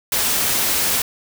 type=noise; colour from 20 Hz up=white; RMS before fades=-19 dBFS; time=0.12-1.02 s; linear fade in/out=2 ms; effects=none